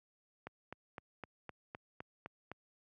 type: click train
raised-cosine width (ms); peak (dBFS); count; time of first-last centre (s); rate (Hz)
0.5; -29; 9; 0.47-2.516; 3.91
effects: high-pass 80 Hz 12 dB/octave